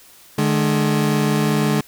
30% pulse tone pair together, 150.2 / 212.4 Hz, D3 / G#3, +39 / +39 cents, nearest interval tritone, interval 600 cents, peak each -16 dBFS, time 0.38-1.81 s, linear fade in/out 5 ms, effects white hiss -47 dBFS RMS until 1.87 s

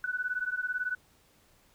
sine beating tone pair, 1480 / 1498 Hz, F#6 / F#6, 0 / +21 cents, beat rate 18 Hz, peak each -33 / -33 dBFS, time 0.04-0.95 s, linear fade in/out 2 ms, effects pink hiss -64 dBFS RMS until 1.74 s

